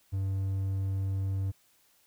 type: tone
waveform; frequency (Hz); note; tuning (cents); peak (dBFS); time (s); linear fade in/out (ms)
triangle; 96.6; G2; -25; -26; 0.12-1.52; 20
effects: white hiss -66 dBFS RMS until 2.06 s